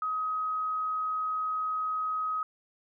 sine tone, 1264 Hz, D#6, 27 cents sharp, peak -28 dBFS, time 0.02-2.43 s, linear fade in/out 2 ms, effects none

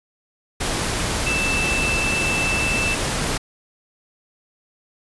sine tone in noise, 2649 Hz, E7, 8 cents sharp, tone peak -21 dBFS, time 1.26-2.95 s, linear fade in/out 10 ms, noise pink, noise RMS -23 dBFS, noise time 0.6-3.38 s, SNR -1 dB, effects resampled to 24000 Hz

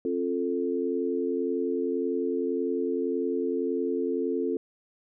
sine chord, F major, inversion second, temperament equal with one note detuned, 267.4 / 349.2 / 440 Hz, C4 / F4 / A4, +38 / 0 / 0 cents, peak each -30 / -30 / -29 dBFS, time 0.05-4.57 s, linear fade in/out 2 ms, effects none

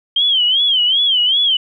sine tone with vibrato, 3148 Hz, G7, 7 cents sharp, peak -11 dBFS, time 0.16-1.57 s, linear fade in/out 5 ms, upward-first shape sine, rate 2.6 Hz, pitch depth 140 cents each way, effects none

